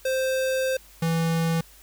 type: tone pair in turn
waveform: square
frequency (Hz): 523.3 / 164.83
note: C5 / E3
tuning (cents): 0 / 0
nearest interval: octave + minor sixth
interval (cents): 2000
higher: first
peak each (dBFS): -23 / -22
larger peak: second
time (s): 0.05-0.77 / 1.02-1.61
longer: first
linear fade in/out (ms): 5
effects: added 50 Hz sine -53 dBFS peak until 1.82 s + white hiss -52 dBFS RMS until 1.82 s